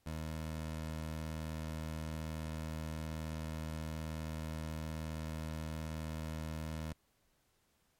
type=tone; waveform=20% pulse; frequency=78.9 Hz; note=D#2; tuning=25 cents sharp; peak=-34 dBFS; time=0.06-6.93 s; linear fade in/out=5 ms; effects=pink hiss -75 dBFS RMS until 7.99 s + MP3 64 kbps